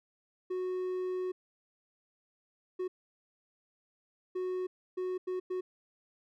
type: tone bursts at uneven times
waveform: triangle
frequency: 367.9 Hz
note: F#4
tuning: 10 cents flat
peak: -30 dBFS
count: 6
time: 0.5-1.32 / 2.79-2.88 / 4.35-4.67 / 4.97-5.18 / 5.27-5.4 / 5.5-5.61 s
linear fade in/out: 10 ms
effects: none